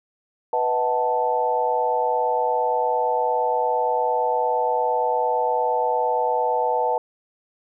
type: chord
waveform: sine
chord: B dominant seventh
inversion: none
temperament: equal with one note detuned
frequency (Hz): 493.9 / 631.3 / 740 / 880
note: B4 / D#5 / F#5 / A5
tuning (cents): 0 / +25 / 0 / 0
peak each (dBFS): -24 / -27 / -26 / -22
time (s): 0.53-6.98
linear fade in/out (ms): 2
effects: none